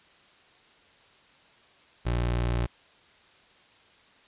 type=tone; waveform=25% pulse; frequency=59.5 Hz; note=A#1; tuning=36 cents sharp; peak=-21 dBFS; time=2.05-2.67 s; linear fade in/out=20 ms; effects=white hiss -58 dBFS RMS until 4.27 s + resampled to 8000 Hz